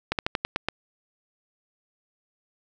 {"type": "slowing click train", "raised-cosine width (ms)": 0.3, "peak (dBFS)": -8, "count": 7, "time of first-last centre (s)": [0.12, 0.686], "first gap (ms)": 68, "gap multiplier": 1.13, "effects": []}